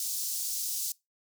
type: high-pass noise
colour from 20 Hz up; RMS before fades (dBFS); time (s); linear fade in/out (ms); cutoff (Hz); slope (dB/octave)
pink; -33; 0-0.92; 2; 5100; 24
effects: noise-tail reverb RT60 0.2 s tail -22 dB re dry